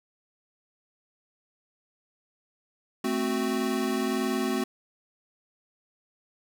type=chord; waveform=square; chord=F# diminished; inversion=first; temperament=equal; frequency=220 / 261.6 / 370 Hz; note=A3 / C4 / F#4; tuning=0 / 0 / 0 cents; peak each=-31 / -30 / -31 dBFS; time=3.04-4.64 s; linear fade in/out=5 ms; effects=none